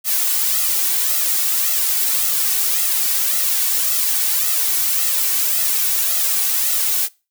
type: noise with flanger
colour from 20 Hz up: blue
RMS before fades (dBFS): -18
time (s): 0.04-7.09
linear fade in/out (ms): 50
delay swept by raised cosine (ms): 1.5 to 2.7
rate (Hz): 1.8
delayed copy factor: +0.75
effects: noise-tail reverb RT60 0.3 s tail -23 dB re dry